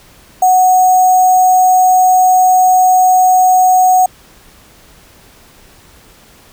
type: tone with sample-and-hold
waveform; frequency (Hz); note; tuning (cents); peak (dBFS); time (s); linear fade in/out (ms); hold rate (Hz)
sine; 740; F#5; 0; -5; 0.42-4.06; 5; 7350
effects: pink hiss -43 dBFS RMS until 6.52 s